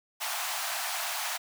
pink high-pass noise, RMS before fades -33 dBFS, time 0.2-1.38 s, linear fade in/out 20 ms, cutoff 640 Hz, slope 96 dB/octave, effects none

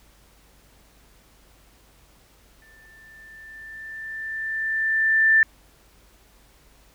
sine tone with exponential growth, 1775 Hz, A6, 15 cents sharp, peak -12 dBFS, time 2.62-5.43 s, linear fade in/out 1 ms, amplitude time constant 610 ms, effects added 50 Hz sine -57 dBFS peak until 6.94 s + pink hiss -57 dBFS RMS until 6.94 s

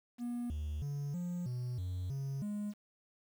triangle tone with pitch steps, 240.6 / 75.4 / 142.8 / 176.3 / 123.8 / 90.9 / 136.8 / 207.3 Hz, B3 / D2 / D3 / F3 / B2 / F#2 / C#3 / G#3, -45 / +46 / -48 / +17 / +5 / -30 / -23 / -3 cents, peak -33 dBFS, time 0.18-2.74 s, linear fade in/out 50 ms, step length 320 ms, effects tanh soft clip ceiling -29 dBFS + 10-bit

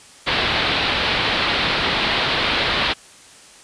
white low-pass noise, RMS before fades -20 dBFS, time 0.26-2.94 s, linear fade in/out 20 ms, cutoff 4200 Hz, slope 48 dB/octave, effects white hiss -45 dBFS RMS until 3.63 s + resampled to 22050 Hz

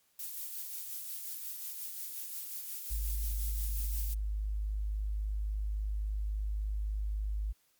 violet noise with tremolo, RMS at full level -39 dBFS, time 0.19-4.14 s, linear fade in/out 5 ms, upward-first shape sine, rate 5.6 Hz, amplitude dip 35%
sine tone, 51.8 Hz, G#1, 4 cents flat, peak -31 dBFS, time 2.9-7.53 s, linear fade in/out 20 ms
effects white hiss -71 dBFS RMS until 7.79 s + MP3 96 kbps

